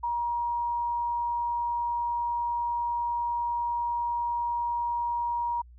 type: tone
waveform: sine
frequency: 950 Hz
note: A#5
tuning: 33 cents sharp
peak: -26 dBFS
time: 0.03-5.62 s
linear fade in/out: 10 ms
effects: added 60 Hz sine -48 dBFS peak until 5.78 s